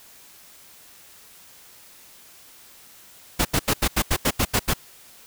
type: noise bursts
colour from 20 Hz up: pink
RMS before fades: -20 dBFS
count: 10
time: 3.39-4.738 s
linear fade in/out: 10 ms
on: 61 ms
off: 82 ms
effects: white hiss -49 dBFS RMS until 5.26 s